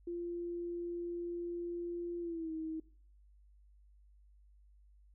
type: tone with pitch glide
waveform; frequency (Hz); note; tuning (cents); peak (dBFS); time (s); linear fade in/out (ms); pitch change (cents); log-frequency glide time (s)
sine; 345.6 to 318.8; F4 to D#4; -18 to +42; -37; 0.07-2.8; 5; -140; 2.2-2.52
effects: noise-tail reverb RT60 0.5 s tail -21 dB re dry + added 50 Hz sine -60 dBFS peak until 5.14 s